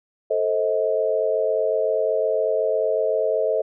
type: chord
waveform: sine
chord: A diminished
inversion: none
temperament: just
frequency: 440 / 528 / 633.6 Hz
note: A4 / C5 / Eb5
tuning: 0 / +16 / +31 cents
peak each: -23 / -24 / -22 dBFS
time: 0.3-3.62 s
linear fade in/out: 10 ms
effects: none